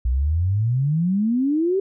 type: exponential sweep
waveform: sine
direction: up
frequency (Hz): 58.5 to 398.7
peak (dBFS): -17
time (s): 0.05-1.8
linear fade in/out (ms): 5
effects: none